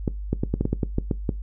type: clicks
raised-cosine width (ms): 3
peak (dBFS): -9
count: 11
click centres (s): 0.078 / 0.33 / 0.435 / 0.54 / 0.61 / 0.654 / 0.73 / 0.832 / 0.984 / 1.112 / 1.292
effects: noise-tail reverb RT60 0.2 s tail -20 dB re dry + added 50 Hz sine -29 dBFS peak until 1.42 s